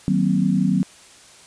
sine chord, C half-diminished seventh, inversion first, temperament just, 156.98 / 188.37 / 235.5 / 261.6 Hz, Eb3 / Gb3 / Bb3 / C4, +16 / +31 / +18 / 0 cents, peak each -24 / -18 / -24 / -23 dBFS, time 0.08-0.83 s, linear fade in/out 0 ms, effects white hiss -47 dBFS RMS until 1.46 s + resampled to 22050 Hz

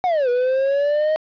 triangle linear two-way sweep, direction down then up, 754 to 482.9 to 629 Hz, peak -14 dBFS, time 0.04-1.16 s, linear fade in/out 0 ms, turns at 0.29 s, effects resampled to 11025 Hz + 8-bit

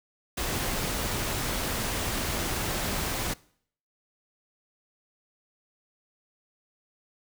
pink noise, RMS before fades -30 dBFS, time 0.37-3.34 s, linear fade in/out 10 ms, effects noise-tail reverb RT60 0.6 s tail -22 dB re dry

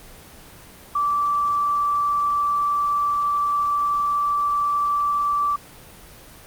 sine tone, 1163 Hz, D6, 17 cents flat, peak -18 dBFS, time 0.95-5.56 s, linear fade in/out 5 ms, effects pink hiss -44 dBFS RMS until 6.46 s + Opus 24 kbps

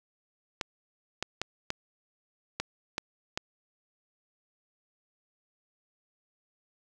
clicks, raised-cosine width 0.2 ms, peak -13 dBFS, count 7, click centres 0.612 / 1.226 / 1.416 / 1.704 / 2.6 / 2.981 / 3.375 s, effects none

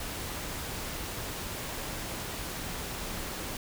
pink noise, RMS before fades -37 dBFS, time 0-3.57 s, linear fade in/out 2 ms, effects none

